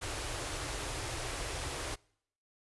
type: band-stop noise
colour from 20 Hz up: pink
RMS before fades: -38 dBFS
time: 0.01-1.96 s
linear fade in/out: 20 ms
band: 140 to 280 Hz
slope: 48 dB/octave
effects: noise-tail reverb RT60 0.7 s tail -26 dB re dry + resampled to 24000 Hz